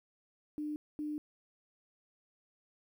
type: tone bursts at uneven times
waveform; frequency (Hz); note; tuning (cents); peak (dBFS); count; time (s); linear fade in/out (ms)
sine; 300; D4; +37; -35; 2; 0.58-0.76 / 0.99-1.18; 0
effects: 11-bit